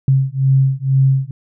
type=beating tone pair; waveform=sine; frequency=133.3 / 135.4 Hz; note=C3 / C#3; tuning=+33 / -40 cents; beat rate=2.1 Hz; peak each=-14 dBFS; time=0.08-1.31 s; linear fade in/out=2 ms; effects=none